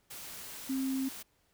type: tone in noise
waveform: sine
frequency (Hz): 265.8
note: C4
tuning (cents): +27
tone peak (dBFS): -30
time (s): 0.69-1.09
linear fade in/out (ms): 10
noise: white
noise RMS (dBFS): -45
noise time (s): 0.1-1.23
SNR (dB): +12
effects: pink hiss -72 dBFS RMS until 1.53 s